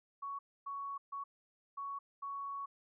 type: tone bursts at uneven times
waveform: sine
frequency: 1116 Hz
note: C#6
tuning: 11 cents sharp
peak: -39 dBFS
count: 5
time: 0.22-0.39 / 0.66-0.98 / 1.12-1.24 / 1.77-1.99 / 2.22-2.66 s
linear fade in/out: 10 ms
effects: none